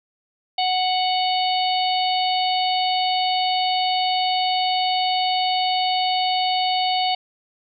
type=harmonic tone; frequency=740 Hz; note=F#5; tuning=in tune; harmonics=1 / 3 / 4 / 5 / 6; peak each=-20 / -31 / -26 / -29 / -28 dBFS; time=0.58-7.15 s; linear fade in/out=5 ms; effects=none